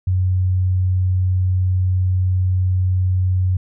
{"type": "tone", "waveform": "sine", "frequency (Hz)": 92.3, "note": "F#2", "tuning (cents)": -4, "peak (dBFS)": -14, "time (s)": [0.07, 3.57], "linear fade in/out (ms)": 5, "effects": []}